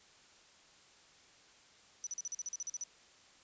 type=tone bursts; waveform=sine; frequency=5940 Hz; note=F#8; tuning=6 cents sharp; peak=-37 dBFS; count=12; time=2.04-2.837 s; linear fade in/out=0 ms; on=27 ms; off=43 ms; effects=white hiss -62 dBFS RMS until 3.43 s + resampled to 16000 Hz